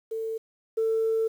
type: tone pair in turn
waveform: sine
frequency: 446.7 / 446.7 Hz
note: A4 / A4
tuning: +26 / +26 cents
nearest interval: unison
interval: 0 cents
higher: neither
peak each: -28 / -21 dBFS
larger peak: second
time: 0.11-0.38 / 0.77-1.28 s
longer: second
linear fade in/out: 10 ms
effects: tanh soft clip ceiling -18 dBFS + 9-bit